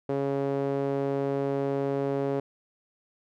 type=tone with band-pass filter; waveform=sawtooth; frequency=138.59 Hz; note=C#3; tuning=in tune; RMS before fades=-28 dBFS; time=0.09-2.4 s; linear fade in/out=5 ms; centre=450 Hz; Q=2; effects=none